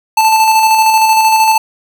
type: tone with tremolo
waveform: square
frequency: 880 Hz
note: A5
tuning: in tune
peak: -6 dBFS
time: 0.17-1.58 s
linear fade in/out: 5 ms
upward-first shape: square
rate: 13 Hz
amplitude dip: 30%
effects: none